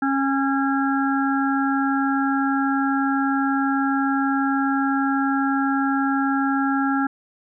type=harmonic tone; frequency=273.2 Hz; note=C#4; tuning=25 cents flat; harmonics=1 / 3 / 5 / 6; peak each=-20 / -26 / -26 / -29 dBFS; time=0.02-7.07 s; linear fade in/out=5 ms; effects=none